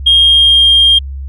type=tone with pitch glide; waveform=sine; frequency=3236 to 3214 Hz; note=G#7 to G7; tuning=-46 to +43 cents; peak=-3 dBFS; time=0.06-0.99 s; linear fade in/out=10 ms; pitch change=-11 cents; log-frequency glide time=0.16-0.67 s; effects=tanh soft clip ceiling 0 dBFS + added 68 Hz sine -20 dBFS peak until 1.28 s